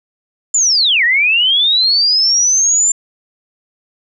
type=linear two-way sweep; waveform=sine; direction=down then up; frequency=7270 to 1822 to 7270 Hz; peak=-9 dBFS; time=0.54-2.92 s; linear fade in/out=5 ms; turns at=1.04 s; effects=none